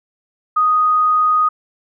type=tone; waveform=sine; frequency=1244.5 Hz; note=D#6; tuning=in tune; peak=-11 dBFS; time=0.56-1.49 s; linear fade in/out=10 ms; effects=none